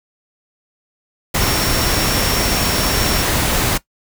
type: tone in noise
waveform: sine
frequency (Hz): 5500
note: F8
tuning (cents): -27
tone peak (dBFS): -25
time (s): 1.4-3.23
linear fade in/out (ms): 10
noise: pink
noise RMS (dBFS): -17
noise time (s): 1.34-3.78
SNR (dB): -11
effects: noise-tail reverb RT60 0.1 s tail -18 dB re dry